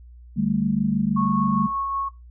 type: chord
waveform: sine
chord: D suspended fourth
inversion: none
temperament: equal with one note detuned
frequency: 146.83 / 196 / 222.4 Hz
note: D3 / G3 / A3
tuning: 0 / 0 / +19 cents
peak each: -27 / -23 / -23 dBFS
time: 0.36-1.68 s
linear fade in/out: 20 ms
type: tone with tremolo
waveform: sine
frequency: 1100 Hz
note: C#6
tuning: 14 cents flat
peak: -23 dBFS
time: 1.16-2.09 s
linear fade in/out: 10 ms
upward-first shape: sine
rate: 5.2 Hz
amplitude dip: 25%
effects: noise-tail reverb RT60 0.2 s tail -17 dB re dry + added 60 Hz sine -42 dBFS peak until 2.3 s